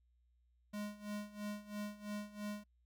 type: tone with tremolo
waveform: square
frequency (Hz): 207.7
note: G#3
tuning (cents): 0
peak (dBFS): -40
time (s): 0.73-2.64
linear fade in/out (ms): 10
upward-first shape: sine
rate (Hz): 3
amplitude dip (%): 85
effects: noise-tail reverb RT60 0.1 s tail -26 dB re dry + added 60 Hz sine -70 dBFS peak until 2.85 s